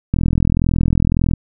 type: click train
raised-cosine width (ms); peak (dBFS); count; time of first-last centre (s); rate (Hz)
5; -3; 51; 0.14-1.336; 41.8
effects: none